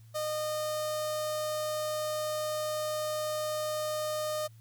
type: tone with notch filter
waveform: sawtooth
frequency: 612 Hz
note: D#5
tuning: 29 cents flat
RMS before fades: -33 dBFS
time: 0.14-4.48 s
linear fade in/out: 20 ms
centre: 2200 Hz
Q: 1.1
effects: added 112 Hz sine -51 dBFS peak until 4.6 s + white hiss -67 dBFS RMS until 4.6 s